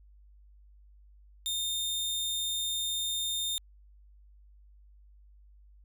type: tone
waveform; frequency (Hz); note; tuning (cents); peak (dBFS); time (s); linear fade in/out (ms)
sawtooth; 3638; A#7; -43; -27; 1.46-3.58; 0
effects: added 50 Hz sine -54 dBFS peak until 5.84 s